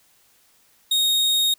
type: tone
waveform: 40% pulse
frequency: 3729 Hz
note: A#7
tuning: in tune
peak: -16 dBFS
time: 0.91-1.54 s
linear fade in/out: 5 ms
effects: white hiss -59 dBFS RMS until 1.58 s